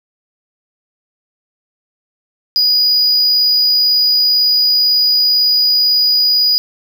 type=tone; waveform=triangle; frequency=4919 Hz; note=D#8; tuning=21 cents flat; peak=-8 dBFS; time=2.56-6.58 s; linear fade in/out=0 ms; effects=none